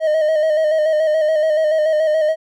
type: tone with vibrato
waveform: triangle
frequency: 622.3 Hz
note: D#5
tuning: in tune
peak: -11 dBFS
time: 0-2.36 s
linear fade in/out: 50 ms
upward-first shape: square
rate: 7 Hz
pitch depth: 38 cents each way
effects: none